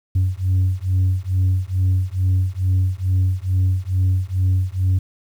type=beating tone pair; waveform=sine; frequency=92 / 94.3 Hz; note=F#2 / F#2; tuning=-9 / +33 cents; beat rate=2.3 Hz; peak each=-17 dBFS; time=0.15-4.99 s; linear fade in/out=10 ms; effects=tanh soft clip ceiling -12 dBFS + 8-bit